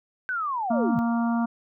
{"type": "linear sweep", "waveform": "sine", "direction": "down", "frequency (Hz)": [1544, 119.8], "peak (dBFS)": -25, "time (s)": [0.29, 0.99], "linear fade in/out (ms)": 0}
{"type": "harmonic tone", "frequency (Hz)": 233.1, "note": "A#3", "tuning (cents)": 0, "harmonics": [1, 3, 4, 5, 6], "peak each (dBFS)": [-22, -32, -34, -36, -38], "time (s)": [0.7, 1.46], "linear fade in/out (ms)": 10}
{"effects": []}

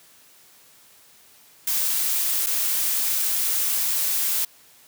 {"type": "noise with dropouts", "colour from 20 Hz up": "blue", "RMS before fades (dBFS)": -23, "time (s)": [1.67, 4.45], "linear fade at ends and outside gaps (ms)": 5, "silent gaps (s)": [2.463, 2.467], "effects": ["white hiss -53 dBFS RMS until 4.87 s", "high-pass 80 Hz 12 dB/octave"]}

